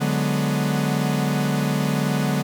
45% pulse chord, G# half-diminished seventh, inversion second, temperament equal, 146.83 / 185 / 207.7 / 246.9 Hz, D3 / F#3 / G#3 / B3, 0 / 0 / 0 / 0 cents, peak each -23 / -26 / -26 / -27 dBFS, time 0-2.43 s, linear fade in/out 20 ms, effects none

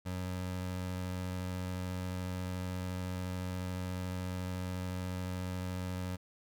25% pulse tone, 91.4 Hz, F#2, 21 cents flat, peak -32 dBFS, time 0.05-6.17 s, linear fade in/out 20 ms, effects none

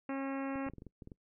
harmonic tone, 271.8 Hz, C#4, 34 cents flat, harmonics 1 / 2 / 3 / 4 / 5 / 6 / 7 / 8 / 9 / 10, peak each -36 / -42 / -46 / -48 / -50 / -52 / -53 / -54 / -55 / -56 dBFS, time 0.09-0.69 s, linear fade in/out 2 ms
clicks, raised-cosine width 3 ms, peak -35 dBFS, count 10, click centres 0.557 / 0.666 / 0.698 / 0.736 / 0.783 / 0.821 / 0.867 / 1.022 / 1.074 / 1.118 s
effects noise-tail reverb RT60 0.1 s tail -23 dB re dry

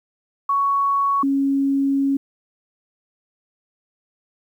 sine tone pair in turn, 1115 / 275.3 Hz, C#6 / C#4, +10 / -12 cents, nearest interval 2 octaves, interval 2422 cents, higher first, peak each -16 dBFS, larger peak neither, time 0.49-1.23 / 1.23-2.17 s, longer second, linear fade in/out 5 ms, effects 9-bit

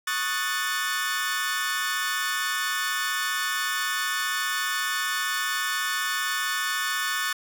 sawtooth chord, D# half-diminished seventh, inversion third, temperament equal with one note detuned, 1108.7 / 1244.5 / 1480 / 1769.2 Hz, C#6 / D#6 / F#6 / A6, 0 / 0 / 0 / +9 cents, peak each -29 / -30 / -27 / -25 dBFS, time 0.07-7.33 s, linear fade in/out 5 ms, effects none

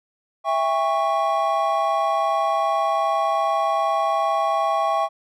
triangle chord, C# diminished, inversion first, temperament equal with one note detuned, 659.3 / 801.9 / 1108.7 Hz, E5 / G5 / C#6, 0 / +39 / 0 cents, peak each -21 dBFS, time 0.44-5.09 s, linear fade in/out 50 ms, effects none

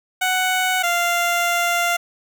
15% pulse tone pair in turn, 743 / 694.3 Hz, F#5 / F5, +7 / -10 cents, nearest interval minor second, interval 117 cents, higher first, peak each -11 dBFS, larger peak neither, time 0.21-0.83 / 0.83-1.97 s, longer second, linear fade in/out 10 ms, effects none

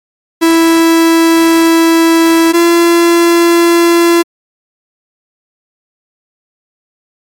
45% pulse tone pair in turn, 329.6 / 340.6 Hz, E4 / F4, 0 / -43 cents, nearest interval minor second, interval 57 cents, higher second, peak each -5 dBFS, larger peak neither, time 0.41-2.53 / 2.53-4.23 s, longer first, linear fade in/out 20 ms, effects MP3 64 kbps

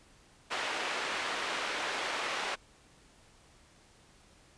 white band-pass noise, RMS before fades -35 dBFS, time 0.5-2.56 s, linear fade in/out 20 ms, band 380 to 2500 Hz, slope 12 dB/octave, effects pink hiss -61 dBFS RMS until 4.57 s + resampled to 22050 Hz

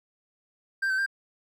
triangle tone with pitch steps, 1577 / 1534 / 1588 Hz, G6 / G6 / G6, +10 / -38 / +22 cents, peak -22 dBFS, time 0.82-1.063 s, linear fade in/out 10 ms, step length 81 ms, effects none

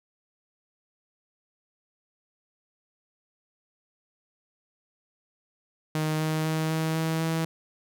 sawtooth tone with pitch steps, 155.56 / 156.91 / 158.28 / 159.66 / 161.05 / 162.45 Hz, D#3 / D#3 / D#3 / D#3 / E3 / E3, 0 / +15 / +30 / +45 / -40 / -25 cents, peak -21 dBFS, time 5.95-7.45 s, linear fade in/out 2 ms, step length 250 ms, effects none

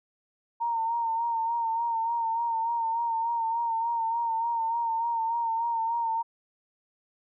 sine tone with vibrato, 920 Hz, A#5, 23 cents flat, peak -25 dBFS, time 0.6-6.23 s, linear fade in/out 20 ms, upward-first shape sine, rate 3.4 Hz, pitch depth 40 cents each way, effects none

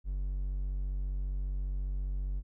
triangle tone, 47.41 Hz, F#1, 43 cents sharp, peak -29 dBFS, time 0.04-2.43 s, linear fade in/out 50 ms, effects none

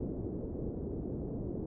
white low-pass noise, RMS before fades -38 dBFS, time 0-1.66 s, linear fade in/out 5 ms, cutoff 400 Hz, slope 24 dB/octave, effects none

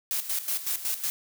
blue noise with tremolo, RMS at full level -28 dBFS, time 0.11-1.1 s, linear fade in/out 0 ms, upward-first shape square, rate 5.4 Hz, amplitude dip 70%, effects none

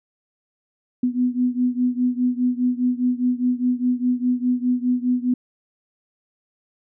sine beating tone pair, 246.9 / 251.8 Hz, B3 / B3, 0 / +34 cents, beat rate 4.9 Hz, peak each -20 / -22 dBFS, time 1.03-5.34 s, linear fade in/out 5 ms, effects none

